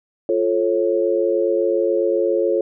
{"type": "chord", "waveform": "sine", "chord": "F augmented", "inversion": "none", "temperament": "just", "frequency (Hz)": [349.2, 436.5, 545.7], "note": ["F4", "A4", "C#5"], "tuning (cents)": [0, -14, -27], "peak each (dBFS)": -20, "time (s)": [0.29, 2.61], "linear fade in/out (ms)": 2, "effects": []}